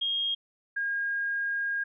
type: tone pair in turn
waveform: sine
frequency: 3248 / 1624 Hz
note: G#7 / G#6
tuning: -39 / -39 cents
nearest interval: octave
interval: 1200 cents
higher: first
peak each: -26 / -27 dBFS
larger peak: first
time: 0.01-0.35 / 0.76-1.84 s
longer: second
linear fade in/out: 10 ms
effects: none